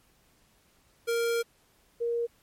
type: tone pair in turn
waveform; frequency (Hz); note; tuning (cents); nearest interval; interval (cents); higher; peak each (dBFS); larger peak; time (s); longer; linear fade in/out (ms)
square / sine; 466.2 / 470; A#4 / A#4; 0 / +14; unison; 14; second; -26; neither; 1.07-1.43 / 2-2.27; first; 20
effects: pink hiss -65 dBFS RMS until 2.42 s + MP3 64 kbps